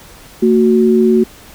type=tone pair together; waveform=sine; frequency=226.4 / 370 Hz; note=A3 / F#4; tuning=+50 / 0 cents; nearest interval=major sixth; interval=850 cents; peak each=-10 dBFS; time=0.42-1.24 s; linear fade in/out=10 ms; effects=pink hiss -39 dBFS RMS until 1.54 s

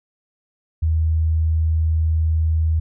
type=tone; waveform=sine; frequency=79.9 Hz; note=D#2; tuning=47 cents sharp; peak=-15 dBFS; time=0.82-2.8 s; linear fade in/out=10 ms; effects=none

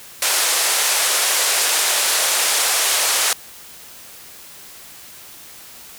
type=band-pass noise; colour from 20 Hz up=white; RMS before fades=-18 dBFS; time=0.22-3.33 s; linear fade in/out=2 ms; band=450 to 11000 Hz; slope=24 dB/octave; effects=white hiss -40 dBFS RMS until 5.98 s

